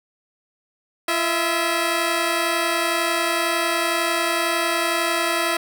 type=tone pair together; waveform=10% pulse; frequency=340 / 649 Hz; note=F4 / E5; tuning=-46 / -27 cents; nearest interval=major seventh; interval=1119 cents; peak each=-14 dBFS; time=1.08-5.57 s; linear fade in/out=5 ms; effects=none